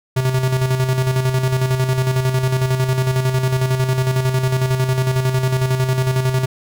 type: tone with tremolo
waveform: square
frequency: 129.8 Hz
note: C3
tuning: 13 cents flat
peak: -14 dBFS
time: 0.16-6.46 s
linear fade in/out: 10 ms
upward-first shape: square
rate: 11 Hz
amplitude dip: 50%
effects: none